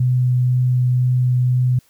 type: tone with vibrato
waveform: sine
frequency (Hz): 125.6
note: B2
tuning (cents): +30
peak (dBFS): -13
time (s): 0-1.79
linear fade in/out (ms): 5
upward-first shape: triangle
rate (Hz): 2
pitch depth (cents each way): 9
effects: white hiss -57 dBFS RMS until 1.89 s